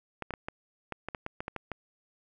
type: clicks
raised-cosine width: 0.5 ms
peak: -20 dBFS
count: 12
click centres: 0.223 / 0.307 / 0.338 / 0.485 / 0.923 / 1.086 / 1.148 / 1.264 / 1.405 / 1.481 / 1.563 / 1.717 s
effects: none